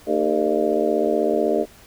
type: harmonic tone with a mistuned harmonic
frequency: 76 Hz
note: D#2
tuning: 40 cents flat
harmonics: 3 / 4 / 5 / 6 / 7 / 8 / 9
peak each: -28 / -25 / -23 / -24 / -29 / -23 / -28 dBFS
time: 0.06-1.66 s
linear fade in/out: 50 ms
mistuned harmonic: 5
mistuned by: +72 cents
effects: pink hiss -48 dBFS RMS until 1.86 s